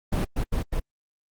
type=noise bursts at uneven times; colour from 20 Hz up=brown; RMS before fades=-24 dBFS; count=4; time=0.12-0.25 / 0.36-0.44 / 0.52-0.63 / 0.72-0.8 s; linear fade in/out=10 ms; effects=Opus 24 kbps